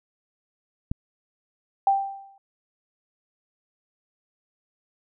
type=click; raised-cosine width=5 ms; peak=-14 dBFS; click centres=0.915 s
type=tone with exponential decay; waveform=sine; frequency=786 Hz; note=G5; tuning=4 cents sharp; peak=-14 dBFS; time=1.87-2.38 s; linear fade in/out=2 ms; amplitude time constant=110 ms
effects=none